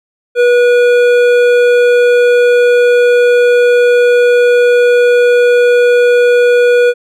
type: tone with hard clipping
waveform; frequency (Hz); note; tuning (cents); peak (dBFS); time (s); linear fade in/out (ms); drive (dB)
sine; 485.9; B4; -28; -7; 0.35-6.94; 50; 11
effects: none